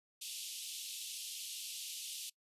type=band-pass noise; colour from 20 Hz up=pink; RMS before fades=-45 dBFS; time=0.21-2.3 s; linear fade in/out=10 ms; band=2800 to 13000 Hz; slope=48 dB/octave; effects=noise-tail reverb RT60 0.1 s tail -23 dB re dry + resampled to 32000 Hz